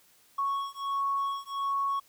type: beating tone pair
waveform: triangle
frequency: 1107 / 1108.4 Hz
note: C#6 / C#6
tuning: -3 / -1 cents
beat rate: 1.4 Hz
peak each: -28 dBFS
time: 0.38-2 s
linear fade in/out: 10 ms
effects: tanh soft clip ceiling -24 dBFS + white hiss -62 dBFS RMS until 2.08 s